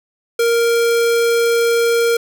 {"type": "tone", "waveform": "square", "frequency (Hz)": 466.4, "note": "A#4", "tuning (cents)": 1, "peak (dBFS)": -13, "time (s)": [0.39, 2.17], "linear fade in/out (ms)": 5, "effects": []}